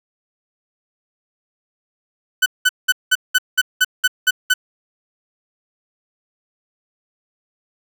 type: tone bursts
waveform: 30% pulse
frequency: 1501 Hz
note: F#6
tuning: 24 cents sharp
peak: -8 dBFS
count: 10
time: 2.42-4.54 s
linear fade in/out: 10 ms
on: 41 ms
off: 190 ms
effects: none